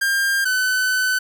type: tone pair in turn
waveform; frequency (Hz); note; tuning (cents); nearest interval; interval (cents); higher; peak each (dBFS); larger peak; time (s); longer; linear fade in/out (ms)
45% pulse; 1600 / 1510.2; G6 / F#6; +35 / +35; minor second; 100; first; -17; neither; 0.01-0.45 / 0.45-1.19; second; 10
effects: none